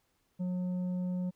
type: tone with tanh clipping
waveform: sine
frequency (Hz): 181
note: F#3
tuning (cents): -38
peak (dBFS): -32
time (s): 0.39-1.31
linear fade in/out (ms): 20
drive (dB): 6
effects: pink hiss -75 dBFS RMS until 1.35 s